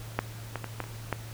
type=clicks; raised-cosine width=0.5 ms; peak=-10 / -17 / -20 / -16 / -25 / -13 dBFS; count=6; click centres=0.19 / 0.557 / 0.643 / 0.803 / 0.84 / 1.127 s; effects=added 112 Hz sine -40 dBFS peak until 1.33 s + pink hiss -47 dBFS RMS until 1.33 s